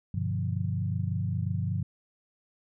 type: chord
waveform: sine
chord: G dominant seventh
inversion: none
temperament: equal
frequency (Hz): 98 / 123.47 / 146.83 / 174.61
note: G2 / B2 / D3 / F3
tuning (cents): 0 / 0 / 0 / 0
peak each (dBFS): -30 / -33 / -35 / -34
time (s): 0.14-1.83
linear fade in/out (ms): 5
effects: none